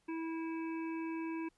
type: harmonic tone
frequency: 326.2 Hz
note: E4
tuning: 18 cents flat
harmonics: 1 / 3 / 5 / 7 / 8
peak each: -37 / -47 / -54 / -53 / -53 dBFS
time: 0.08-1.49 s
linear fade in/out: 10 ms
effects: pink hiss -75 dBFS RMS until 1.57 s + resampled to 24000 Hz